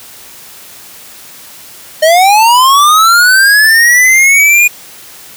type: linear sweep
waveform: square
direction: up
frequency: 610 to 2457 Hz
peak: -4 dBFS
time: 2.02-4.68 s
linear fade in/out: 10 ms
effects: white hiss -33 dBFS RMS until 5.36 s + high-pass 60 Hz 12 dB/octave